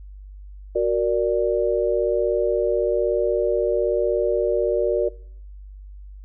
sine chord, Gb augmented, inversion none, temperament equal, 370 / 466.2 / 587.3 Hz, Gb4 / Bb4 / D5, 0 / 0 / 0 cents, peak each -22 dBFS, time 0.75-5.09 s, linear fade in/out 10 ms, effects noise-tail reverb RT60 0.6 s tail -22 dB re dry + added 49 Hz sine -37 dBFS peak until 6.24 s

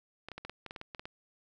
clicks, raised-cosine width 0.3 ms, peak -26 dBFS, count 12, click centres 0.286 / 0.317 / 0.38 / 0.45 / 0.496 / 0.663 / 0.709 / 0.762 / 0.814 / 0.948 / 0.995 / 1.055 s, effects none

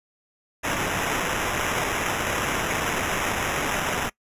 violet noise with sample-and-hold, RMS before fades -26 dBFS, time 0.63-4.1 s, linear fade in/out 20 ms, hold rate 4410 Hz, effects noise-tail reverb RT60 0.1 s tail -22 dB re dry + resampled to 32000 Hz

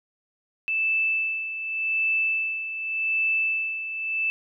sine tone with tremolo, 2637 Hz, E7, in tune, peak -20 dBFS, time 0.68-4.3 s, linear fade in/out 0 ms, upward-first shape sine, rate 0.86 Hz, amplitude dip 65%, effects none

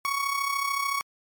30% pulse tone with amplitude modulation, 1115 Hz, C#6, 10 cents sharp, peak -20 dBFS, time 0.05-1.01 s, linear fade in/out 0 ms, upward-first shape sine, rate 33.6 Hz, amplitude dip 60%, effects MP3 96 kbps

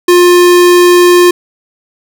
square tone, 354 Hz, F4, 23 cents sharp, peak -3 dBFS, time 0.08-1.31 s, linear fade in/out 5 ms, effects none

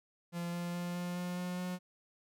45% pulse tone with pitch steps, 172.3 / 173.7 / 175.11 / 176.53 / 177.96 / 179.41 / 180.87 Hz, F3 / F3 / F3 / F3 / F3 / F3 / F#3, -23 / -9 / +5 / +19 / +33 / +47 / -39 cents, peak -36 dBFS, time 0.32-1.79 s, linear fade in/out 50 ms, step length 210 ms, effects none

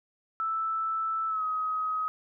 sine tone with pitch glide, 1318.5 to 1264.8 Hz, E6 to D#6, 0 to +28 cents, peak -27 dBFS, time 0.4-2.08 s, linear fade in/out 0 ms, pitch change -72 cents, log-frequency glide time 1.28-1.44 s, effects none

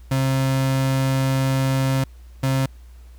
35% pulse tone pair in turn, 133.5 / 133.5 Hz, C3 / C3, +35 / +35 cents, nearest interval unison, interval 0 cents, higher neither, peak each -16 dBFS, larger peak neither, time 0.11-2.04 / 2.43-2.66 s, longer first, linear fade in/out 5 ms, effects added 60 Hz sine -40 dBFS peak until 3.18 s + pink hiss -58 dBFS RMS until 3.18 s

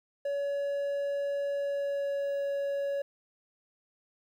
triangle tone with pitch glide, 565 to 560.8 Hz, C#5 to C#5, +33 to +20 cents, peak -27 dBFS, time 0.25-3.02 s, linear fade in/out 5 ms, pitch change -13 cents, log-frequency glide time 1.51-2.49 s, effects 11-bit

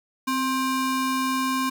square ring-modulated tone, 659.3 Hz, E5, in tune, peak -20 dBFS, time 0.27-1.7 s, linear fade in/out 10 ms, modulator 398 Hz, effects 9-bit

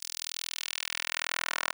10% pulse tone with high-pass filter sweep, 41.07 Hz, E1, 6 cents flat, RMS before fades -35 dBFS, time 0-1.73 s, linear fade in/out 20 ms, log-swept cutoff 5500 to 1200 Hz, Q 1.3, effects none

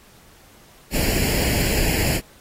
pink noise with comb filter, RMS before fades -21 dBFS, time 0.91-2.21 s, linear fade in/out 50 ms, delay 0.41 ms, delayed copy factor +0.75, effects pink hiss -51 dBFS RMS until 2.4 s + AAC 48 kbps

